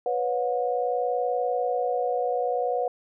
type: chord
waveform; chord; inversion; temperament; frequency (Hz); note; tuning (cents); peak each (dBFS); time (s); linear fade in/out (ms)
sine; B suspended second; none; equal with one note detuned; 493.9 / 554.4 / 723.9; B4 / C#5 / F#5; 0 / 0 / -38; -26 / -31 / -27; 0.06-2.88; 2
effects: none